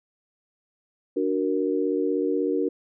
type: chord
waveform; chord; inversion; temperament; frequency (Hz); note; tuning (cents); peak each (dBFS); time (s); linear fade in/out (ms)
sine; D augmented; none; equal; 293.7 / 370 / 466.2; D4 / F#4 / A#4; 0 / 0 / 0; -26; 1.16-2.69; 10
effects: none